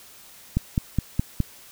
click train, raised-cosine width 5 ms, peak -8 dBFS, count 5, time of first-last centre 0.57-1.403 s, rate 4.8 Hz, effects white hiss -48 dBFS RMS until 1.71 s

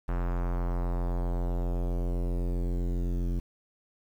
square tone with low-pass filter sweep, 43.85 Hz, F1, 8 cents sharp, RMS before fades -29 dBFS, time 0.08-3.4 s, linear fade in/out 10 ms, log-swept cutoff 1400 to 290 Hz, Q 1.4, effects 9-bit

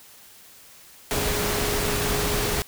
sine tone in noise, 415.3 Hz, G#4, in tune, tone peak -30 dBFS, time 1.11-2.62 s, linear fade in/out 0 ms, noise pink, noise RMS -25 dBFS, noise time 1.11-2.62 s, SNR -8 dB, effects white hiss -49 dBFS RMS until 2.67 s

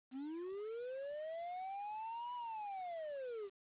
triangle linear two-way sweep, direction up then down, 250 to 987.8 to 379.5 Hz, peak -40 dBFS, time 0.11-3.5 s, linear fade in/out 50 ms, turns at 2.34 s, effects resampled to 8000 Hz + 11-bit

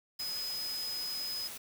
sine tone in noise, 5040 Hz, D#8, 21 cents sharp, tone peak -35 dBFS, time 0.19-1.48 s, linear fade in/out 10 ms, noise white, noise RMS -44 dBFS, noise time 0.19-1.58 s, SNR +6 dB, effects none

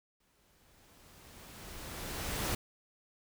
pink noise with exponential growth, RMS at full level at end -33 dBFS, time 0.2-2.55 s, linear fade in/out 5 ms, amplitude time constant 510 ms, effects none

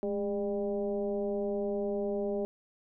sine tone with frequency modulation, 404.9 Hz, G#4, 44 cents flat, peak -29 dBFS, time 0.03-2.45 s, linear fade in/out 0 ms, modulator 195 Hz, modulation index 1.1, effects none

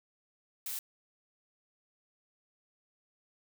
blue noise, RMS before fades -38 dBFS, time 0.66-0.79 s, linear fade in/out 2 ms, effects none

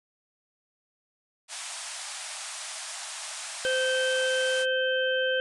white band-pass noise, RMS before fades -38 dBFS, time 1.48-4.66 s, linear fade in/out 50 ms, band 600 to 10000 Hz, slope 96 dB/octave
harmonic tone, 518 Hz, C5, 17 cents flat, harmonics 1 / 3 / 5 / 6, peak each -26 / -28 / -41 / -32 dBFS, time 3.65-5.4 s, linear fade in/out 0 ms
effects none

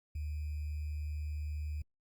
sine tone with sample-and-hold, 75.2 Hz, D2, 42 cents sharp, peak -35 dBFS, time 0.15-1.82 s, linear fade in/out 5 ms, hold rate 2450 Hz, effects Opus 48 kbps

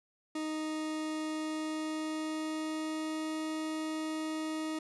40% pulse tone with pitch glide, 311.1 to 313.6 Hz, D#4 to D#4, 0 to +14 cents, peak -33 dBFS, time 0.35-4.79 s, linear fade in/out 5 ms, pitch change +14 cents, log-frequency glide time 1.25-3.36 s, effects resampled to 24000 Hz

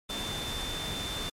sine tone in noise, 3552 Hz, A7, 16 cents sharp, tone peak -36 dBFS, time 0.09-1.3 s, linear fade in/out 10 ms, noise pink, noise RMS -36 dBFS, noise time 0.09-1.3 s, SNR -3 dB, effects low-pass 11000 Hz 12 dB/octave + MP3 96 kbps

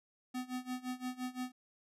square tone with tremolo, 252.4 Hz, B3, 38 cents sharp, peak -36 dBFS, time 0.34-1.52 s, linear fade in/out 10 ms, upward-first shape sine, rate 5.8 Hz, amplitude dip 90%, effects resampled to 32000 Hz

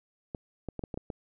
clicks, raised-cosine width 2 ms, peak -22 dBFS, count 7, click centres 0.348 / 0.687 / 0.793 / 0.838 / 0.942 / 0.975 / 1.102 s, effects none

